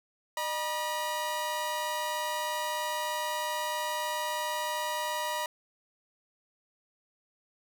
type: tone pair together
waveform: sawtooth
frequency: 608.3 / 964 Hz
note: D#5 / B5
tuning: -39 / -42 cents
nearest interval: minor sixth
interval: 797 cents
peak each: -32 / -28 dBFS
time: 0.37-5.46 s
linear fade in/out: 2 ms
effects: none